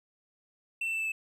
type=tone with pitch steps; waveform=triangle; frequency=2690 / 2673 / 2656 / 2639 / 2622 Hz; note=E7 / E7 / E7 / E7 / E7; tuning=+34 / +23 / +12 / +1 / -10 cents; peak=-28 dBFS; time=0.81-1.12 s; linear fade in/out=5 ms; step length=62 ms; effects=none